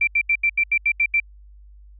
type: tone bursts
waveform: sine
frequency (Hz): 2349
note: D7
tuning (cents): 0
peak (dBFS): -15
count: 9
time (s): 0.01-1.201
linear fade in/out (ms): 5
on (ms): 63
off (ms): 78
effects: added 50 Hz sine -43 dBFS peak until 1.99 s